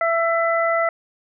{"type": "harmonic tone", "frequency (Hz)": 667, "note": "E5", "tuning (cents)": 20, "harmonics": [1, 2, 3], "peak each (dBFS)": [-19, -22, -24], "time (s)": [0.01, 0.89], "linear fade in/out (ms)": 2, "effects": []}